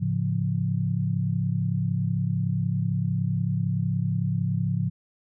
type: chord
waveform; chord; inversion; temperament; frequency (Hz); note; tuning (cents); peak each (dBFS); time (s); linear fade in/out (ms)
sine; A augmented; none; equal with one note detuned; 107.8 / 138.59 / 174.61; A2 / C#3 / E#3; -35 / 0 / 0; -27; 0-4.9; 20
effects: none